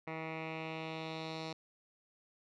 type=tone with low-pass filter sweep; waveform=10% pulse; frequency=160.1 Hz; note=D#3; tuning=50 cents sharp; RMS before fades=-42 dBFS; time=0.07-1.53 s; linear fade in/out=5 ms; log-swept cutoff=2000 to 4600 Hz; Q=2.7; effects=none